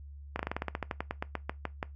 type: slowing click train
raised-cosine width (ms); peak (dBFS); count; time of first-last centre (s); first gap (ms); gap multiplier
0.5; -17; 18; 0.36-1.829; 33; 1.11
effects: noise-tail reverb RT60 0.2 s tail -20 dB re dry + added 71 Hz sine -44 dBFS peak until 1.95 s